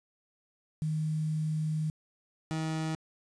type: tone pair in turn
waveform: sine / 30% pulse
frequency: 155.56 / 158.74 Hz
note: D#3 / D#3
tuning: 0 / +35 cents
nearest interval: unison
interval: 35 cents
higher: second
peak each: -28 dBFS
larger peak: neither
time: 0.82-1.9 / 2.51-2.95 s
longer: first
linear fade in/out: 0 ms
effects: resampled to 22050 Hz + 9-bit